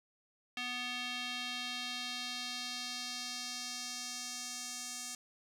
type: tone with band-pass filter sweep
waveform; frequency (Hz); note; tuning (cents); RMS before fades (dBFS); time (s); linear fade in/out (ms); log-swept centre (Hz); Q
square; 247.2; B3; +2; -41; 0.57-5.15; 2; 2900 to 7100; 1.9
effects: none